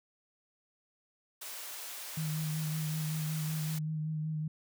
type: high-pass noise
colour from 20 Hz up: white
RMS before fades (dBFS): -43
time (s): 1.41-3.79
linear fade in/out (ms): 10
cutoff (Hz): 510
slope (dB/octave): 12
type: tone with vibrato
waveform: sine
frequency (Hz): 155.5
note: D#3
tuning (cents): -1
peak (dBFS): -32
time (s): 2.17-4.48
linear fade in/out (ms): 5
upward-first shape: sine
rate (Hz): 5.3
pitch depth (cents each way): 23
effects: none